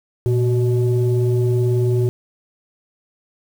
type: tone pair together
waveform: sine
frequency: 117.98 / 372.4 Hz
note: A#2 / F#4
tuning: +21 / +11 cents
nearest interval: octave + minor sixth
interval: 1990 cents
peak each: -14 / -18 dBFS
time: 0.26-2.09 s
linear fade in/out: 0 ms
effects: tanh soft clip ceiling -10 dBFS + 7-bit